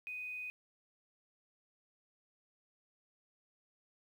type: tone with quantisation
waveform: sine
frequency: 2494 Hz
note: D#7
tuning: 3 cents sharp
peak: -40 dBFS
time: 0.07-0.5 s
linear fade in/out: 0 ms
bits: 11
effects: none